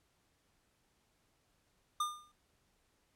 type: tone with exponential decay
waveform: square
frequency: 1208 Hz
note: D6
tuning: 48 cents sharp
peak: -30 dBFS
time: 2-2.32 s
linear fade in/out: 5 ms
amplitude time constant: 69 ms
effects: pink hiss -75 dBFS RMS until 3.15 s + low-pass 12000 Hz 12 dB/octave